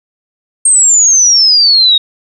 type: exponential sweep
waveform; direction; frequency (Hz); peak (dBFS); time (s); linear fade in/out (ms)
sine; down; 8590 to 3729; -4; 0.65-1.98; 5
effects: none